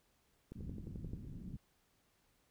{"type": "click train", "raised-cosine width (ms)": 3, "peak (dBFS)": -34, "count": 8, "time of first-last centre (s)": [0.52, 1.134], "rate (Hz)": 11.4}
{"type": "low-pass noise", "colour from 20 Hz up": "white", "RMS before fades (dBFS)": -47, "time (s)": [0.55, 1.57], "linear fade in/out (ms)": 10, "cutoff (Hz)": 210, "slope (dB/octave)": 24}
{"effects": ["pink hiss -75 dBFS RMS until 2.5 s"]}